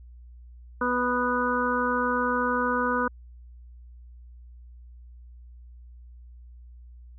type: harmonic tone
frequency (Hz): 246.9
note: B3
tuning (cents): 0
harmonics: 1 / 2 / 4 / 5 / 6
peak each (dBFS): -29 / -29 / -29 / -29 / -29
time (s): 0.81-3.08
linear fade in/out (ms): 5
effects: added 60 Hz sine -44 dBFS peak until 7.18 s